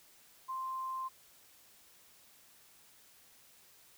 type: tone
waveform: sine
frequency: 1046.5 Hz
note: C6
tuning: in tune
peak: -36 dBFS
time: 0.48-1.09 s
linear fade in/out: 20 ms
effects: white hiss -62 dBFS RMS until 3.97 s